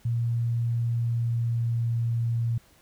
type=tone with pitch glide; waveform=sine; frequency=117.5 to 116.62 Hz; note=A#2 to A#2; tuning=+14 to +1 cents; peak=-23 dBFS; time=0.05-2.58 s; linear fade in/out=5 ms; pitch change=-13 cents; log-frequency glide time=0.94-1.94 s; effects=pink hiss -59 dBFS RMS until 2.81 s